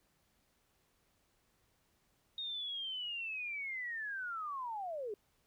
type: linear sweep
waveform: sine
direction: down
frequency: 3729 to 392 Hz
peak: -38 dBFS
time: 2.38-5.14 s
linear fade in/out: 2 ms
effects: pink hiss -75 dBFS RMS until 5.46 s